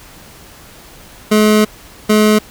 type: tone bursts at uneven times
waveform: 25% pulse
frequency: 213.3 Hz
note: G#3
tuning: 46 cents sharp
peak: -4 dBFS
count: 2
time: 1.31-1.65 / 2.09-2.39 s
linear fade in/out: 10 ms
effects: pink hiss -39 dBFS RMS until 2.5 s